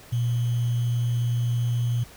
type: tone with sample-and-hold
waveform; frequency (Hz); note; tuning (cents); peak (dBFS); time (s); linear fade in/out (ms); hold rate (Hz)
sine; 119.5; A#2; +43; -21; 0.12-2.04; 10; 3150
effects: pink hiss -48 dBFS RMS until 2.16 s